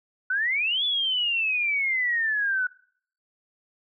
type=exponential two-way sweep; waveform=sine; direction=up then down; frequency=1471 to 3482 to 1471 Hz; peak=-22 dBFS; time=0.3-2.67 s; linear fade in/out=5 ms; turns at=0.84 s; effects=noise-tail reverb RT60 0.6 s tail -24 dB re dry